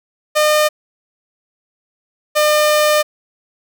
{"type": "tone pair in turn", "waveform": "sawtooth", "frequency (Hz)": [607, 603.5], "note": ["D#5", "D5"], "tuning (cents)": [-43, 47], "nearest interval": "unison", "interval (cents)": 10, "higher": "first", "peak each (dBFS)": -7, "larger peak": "neither", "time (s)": [[0.35, 0.69], [2.35, 3.03]], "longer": "second", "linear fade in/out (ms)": 20, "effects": []}